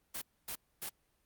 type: noise bursts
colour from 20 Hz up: white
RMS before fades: -40 dBFS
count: 3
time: 0.14-0.894 s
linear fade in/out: 10 ms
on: 78 ms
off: 260 ms
effects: pink hiss -75 dBFS RMS until 1.25 s + Opus 32 kbps